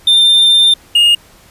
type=tone pair in turn; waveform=triangle; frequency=3596 / 2845 Hz; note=A7 / F7; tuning=+37 / +31 cents; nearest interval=major third; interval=406 cents; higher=first; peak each=-4 dBFS; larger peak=neither; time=0.07-0.74 / 0.95-1.15 s; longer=first; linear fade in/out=5 ms; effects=pink hiss -44 dBFS RMS until 1.5 s + resampled to 32000 Hz